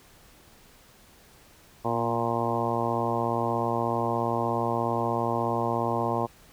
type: harmonic tone with a mistuned harmonic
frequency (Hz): 116.8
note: A#2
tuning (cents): +4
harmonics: 1 / 2 / 3 / 4 / 5 / 6 / 7 / 8 / 9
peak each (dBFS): -33 / -33 / -33 / -33 / -33 / -33 / -33 / -33 / -33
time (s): 1.84-6.27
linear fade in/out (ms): 20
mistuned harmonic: 2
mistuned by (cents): +15
effects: pink hiss -55 dBFS RMS until 6.52 s